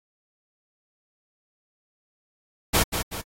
pink noise with echo, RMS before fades -19 dBFS, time 2.73-2.84 s, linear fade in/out 20 ms, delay 190 ms, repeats 2, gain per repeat -7 dB, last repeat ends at 3.22 s, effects AAC 48 kbps

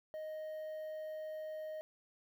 triangle tone, 622.3 Hz, D#5, in tune, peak -39 dBFS, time 0.14-1.81 s, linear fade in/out 0 ms, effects 11-bit

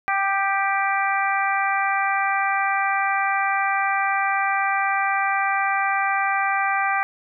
harmonic tone with a mistuned harmonic, 392 Hz, G4, in tune, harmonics 2 / 3 / 4 / 5 / 6, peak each -23 / -25 / -26 / -27 / -28 dBFS, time 0.08-7.03 s, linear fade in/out 0 ms, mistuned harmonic 3, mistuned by +18 cents, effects none

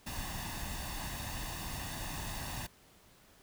pink noise with comb filter, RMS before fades -40 dBFS, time 0.06-2.67 s, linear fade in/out 10 ms, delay 1.1 ms, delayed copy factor +0.65, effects pink hiss -62 dBFS RMS until 3.42 s

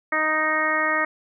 harmonic tone, 311.1 Hz, D#4, in tune, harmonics 1 / 2 / 3 / 4 / 5 / 6 / 7, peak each -32 / -28 / -31 / -25 / -31 / -23 / -29 dBFS, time 0.12-1.05 s, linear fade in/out 5 ms, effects none

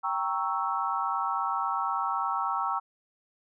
sine chord, G diminished seventh, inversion none, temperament equal, 784 / 932.3 / 1108.7 / 1318.5 Hz, G5 / Bb5 / Db6 / Fb6, 0 / 0 / 0 / 0 cents, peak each -33 / -32 / -32 / -31 dBFS, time 0.03-2.8 s, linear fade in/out 20 ms, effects none

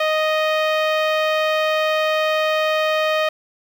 sawtooth tone with low-pass filter, 622.3 Hz, D#5, in tune, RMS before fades -19 dBFS, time 0-3.29 s, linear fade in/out 5 ms, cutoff 3100 Hz, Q 1.4, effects 7-bit

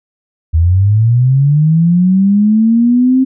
sine linear sweep, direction up, 77.78 to 265 Hz, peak -6 dBFS, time 0.53-3.25 s, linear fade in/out 20 ms, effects none

